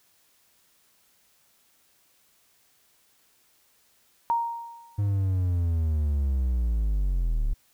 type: tone with exponential decay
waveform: sine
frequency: 932.3 Hz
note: A#5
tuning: in tune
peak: -19 dBFS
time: 4.3-5.09 s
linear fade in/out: 0 ms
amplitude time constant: 170 ms
type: linear sweep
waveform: triangle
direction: down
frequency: 103 to 34.65 Hz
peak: -20 dBFS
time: 4.98-7.54 s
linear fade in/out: 10 ms
effects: white hiss -64 dBFS RMS until 7.73 s